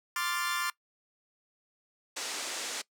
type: chord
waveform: sawtooth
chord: D minor seventh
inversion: third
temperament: equal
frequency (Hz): 1046.5 / 1174.7 / 1396.9 / 1760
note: C6 / D6 / F6 / A6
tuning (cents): 0 / 0 / 0 / 0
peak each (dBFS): -32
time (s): 0.16-0.7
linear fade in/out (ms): 2
type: band-pass noise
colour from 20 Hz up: white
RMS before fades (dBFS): -37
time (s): 2.16-2.82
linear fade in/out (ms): 10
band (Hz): 270 to 8100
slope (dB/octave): 24
effects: noise-tail reverb RT60 0.1 s tail -21 dB re dry

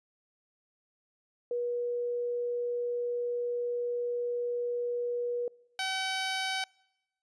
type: tone pair in turn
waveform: sine / 10% pulse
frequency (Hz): 482.7 / 761.6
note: B4 / F#5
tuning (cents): -40 / +50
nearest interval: minor sixth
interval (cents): 790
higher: second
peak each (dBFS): -29 / -22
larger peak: second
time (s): 1.51-5.48 / 5.79-6.64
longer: first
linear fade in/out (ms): 2
effects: noise-tail reverb RT60 0.9 s tail -26 dB re dry + resampled to 22050 Hz

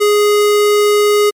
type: tone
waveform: square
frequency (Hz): 415.3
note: G#4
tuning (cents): 0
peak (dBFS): -9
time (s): 0-1.31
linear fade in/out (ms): 20
effects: MP3 64 kbps

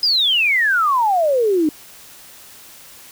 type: exponential sweep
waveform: sine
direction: down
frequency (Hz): 5100 to 293.7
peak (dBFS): -13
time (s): 0.03-1.69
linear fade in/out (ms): 2
effects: white hiss -42 dBFS RMS until 3.11 s

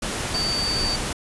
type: tone in noise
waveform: sine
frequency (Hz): 4600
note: D8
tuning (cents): -37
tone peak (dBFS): -23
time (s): 0.34-0.96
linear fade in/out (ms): 5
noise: pink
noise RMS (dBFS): -27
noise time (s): 0.02-1.13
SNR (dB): +1
effects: resampled to 24000 Hz

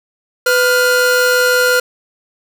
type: tone pair together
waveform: 45% pulse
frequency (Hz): 500 / 1414.2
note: B4 / F6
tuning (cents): +21 / +21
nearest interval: octave + tritone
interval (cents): 1800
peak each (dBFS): -13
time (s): 0.46-1.8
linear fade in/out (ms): 5
effects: none

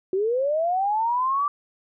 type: linear sweep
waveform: sine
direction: up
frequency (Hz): 364.2 to 1174.7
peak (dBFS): -20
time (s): 0.13-1.48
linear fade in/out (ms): 2
effects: none

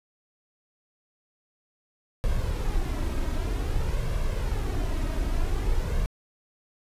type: noise with flanger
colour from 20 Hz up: brown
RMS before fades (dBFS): -26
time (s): 2.24-6.06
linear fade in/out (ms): 0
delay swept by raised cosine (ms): 1.8 to 3.2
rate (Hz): 0.52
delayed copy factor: +0.5
effects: resampled to 32000 Hz

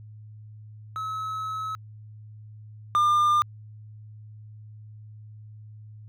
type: tone pair in turn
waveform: triangle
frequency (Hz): 1289 / 1201.6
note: E6 / D6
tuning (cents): -39 / +39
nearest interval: minor second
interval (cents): 122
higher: first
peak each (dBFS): -27 / -16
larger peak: second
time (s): 0.96-1.75 / 2.95-3.42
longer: first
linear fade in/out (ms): 0
effects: added 107 Hz sine -42 dBFS peak until 6.08 s

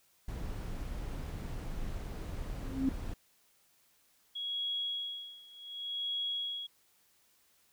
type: noise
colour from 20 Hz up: brown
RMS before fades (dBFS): -39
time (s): 0.28-3.14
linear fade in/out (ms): 5
type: tone with exponential growth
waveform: sine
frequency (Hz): 266.1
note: C4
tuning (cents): +29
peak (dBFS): -24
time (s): 2.51-2.89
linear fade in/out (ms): 2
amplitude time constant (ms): 82
type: tone with tremolo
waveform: sine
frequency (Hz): 3322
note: G#7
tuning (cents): 0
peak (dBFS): -32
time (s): 4.35-6.67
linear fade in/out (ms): 10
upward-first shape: sine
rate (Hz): 0.67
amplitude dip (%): 90
effects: white hiss -69 dBFS RMS until 7.72 s

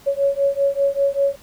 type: beating tone pair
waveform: sine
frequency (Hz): 554.4 / 559.5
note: C#5 / C#5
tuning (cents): 0 / +16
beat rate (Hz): 5.1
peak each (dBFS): -19 / -19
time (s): 0.06-1.36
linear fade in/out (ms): 20
effects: pink hiss -48 dBFS RMS until 1.42 s

